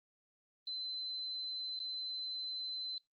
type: tone with dropouts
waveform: sine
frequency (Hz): 4056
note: B7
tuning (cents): +45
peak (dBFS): -38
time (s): 0.67-2.98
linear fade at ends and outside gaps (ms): 1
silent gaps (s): 1.791-1.801
effects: noise-tail reverb RT60 0.2 s tail -26 dB re dry + Opus 24 kbps